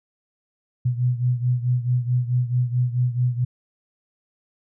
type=beating tone pair; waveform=sine; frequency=122.7 / 127.3 Hz; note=B2 / C3; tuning=-11 / -47 cents; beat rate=4.6 Hz; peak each=-20 / -24 dBFS; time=0.85-3.45 s; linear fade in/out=10 ms; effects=none